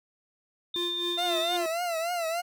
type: tone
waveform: sine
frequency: 3607 Hz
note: A7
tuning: 42 cents sharp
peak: -29 dBFS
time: 0.74-1.57 s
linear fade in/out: 5 ms
type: tone with tremolo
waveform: square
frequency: 349.2 Hz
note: F4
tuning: in tune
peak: -31 dBFS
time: 0.76-1.66 s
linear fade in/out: 0 ms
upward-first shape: sine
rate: 3.9 Hz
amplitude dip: 70%
type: tone with vibrato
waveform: 40% pulse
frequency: 678 Hz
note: E5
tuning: 49 cents sharp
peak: -27 dBFS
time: 1.17-2.42 s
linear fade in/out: 20 ms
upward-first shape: triangle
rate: 3.4 Hz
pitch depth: 110 cents each way
effects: none